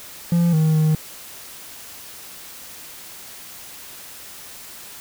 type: tone with pitch steps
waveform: triangle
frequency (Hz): 171.3 / 157.3 / 155.8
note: F3 / D#3 / D#3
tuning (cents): -33 / +19 / +3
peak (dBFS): -12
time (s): 0.32-0.95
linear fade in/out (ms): 2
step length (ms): 210
effects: white hiss -39 dBFS RMS until 5 s